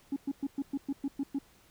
sine tone bursts, 277.2 Hz, C#4, in tune, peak -27 dBFS, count 9, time 0.12-1.387 s, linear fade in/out 5 ms, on 43 ms, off 110 ms, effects tanh soft clip ceiling -27 dBFS + pink hiss -62 dBFS RMS until 1.7 s

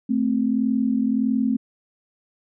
sine tone pair together, 220 / 261.6 Hz, A3 / C4, 0 / 0 cents, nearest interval minor third, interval 300 cents, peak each -21 dBFS, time 0.09-1.57 s, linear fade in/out 10 ms, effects none

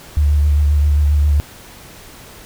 sine tone with vibrato, 73.42 Hz, D2, in tune, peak -10 dBFS, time 0.17-1.4 s, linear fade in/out 0 ms, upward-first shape sine, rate 7.5 Hz, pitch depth 29 cents each way, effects pink hiss -39 dBFS RMS until 2.45 s

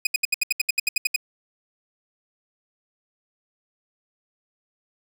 sawtooth tone bursts, 2489 Hz, D#7, in tune, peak -14 dBFS, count 13, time 0.05-1.162 s, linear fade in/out 5 ms, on 20 ms, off 71 ms, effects none

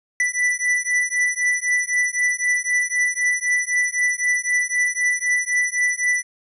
square beating tone pair, 1975.5 / 1979.4 Hz, B6 / B6, 0 / +3 cents, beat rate 3.9 Hz, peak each -22 dBFS, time 0.2-6.23 s, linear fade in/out 2 ms, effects resampled to 24000 Hz

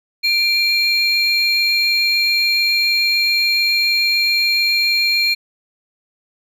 triangle tone pair together, 2365 / 4214 Hz, D7 / C8, +12 / +12 cents, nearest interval minor seventh, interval 1000 cents, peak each -15 dBFS, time 0.23-5.35 s, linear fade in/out 20 ms, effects none

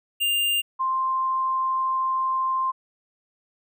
square / sine tone pair in turn, 2800 / 1048.8 Hz, F7 / C6, +4 / +4 cents, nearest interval octave + perfect fourth, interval 1700 cents, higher first, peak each -21 dBFS, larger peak neither, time 0.2-0.62 / 0.79-2.72 s, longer second, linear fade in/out 20 ms, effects none

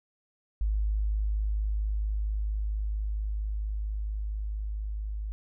sine tone with level ramp, 52.2 Hz, G#1, 10 cents sharp, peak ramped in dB -24 to -31 dBFS, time 0.61-5.32 s, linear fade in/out 0 ms, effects none

